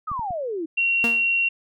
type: exponential sweep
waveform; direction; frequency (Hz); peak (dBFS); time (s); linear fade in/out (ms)
sine; down; 1307 to 307.6; -25; 0.07-0.66; 10
type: clicks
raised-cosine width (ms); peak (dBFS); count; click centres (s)
5; -25; 3; 0.116 / 0.194 / 0.307
type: tone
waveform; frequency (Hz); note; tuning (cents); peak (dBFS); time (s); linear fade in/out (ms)
sine; 2742; F7; -32; -18; 0.77-1.49; 10
type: tone with exponential decay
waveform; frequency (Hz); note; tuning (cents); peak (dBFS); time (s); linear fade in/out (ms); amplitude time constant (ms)
sawtooth; 233.7; A#3; +5; -18; 1.04-1.3; 0; 55
effects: none